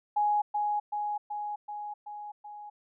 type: tone with echo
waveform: sine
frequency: 833 Hz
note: G#5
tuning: 5 cents sharp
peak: -23 dBFS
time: 0.16-0.42 s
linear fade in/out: 10 ms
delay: 380 ms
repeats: 6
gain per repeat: -3 dB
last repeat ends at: 2.7 s
effects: none